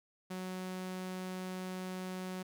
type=tone; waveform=sawtooth; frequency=185 Hz; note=F#3; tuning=in tune; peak=-35 dBFS; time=0.3-2.43 s; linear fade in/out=10 ms; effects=none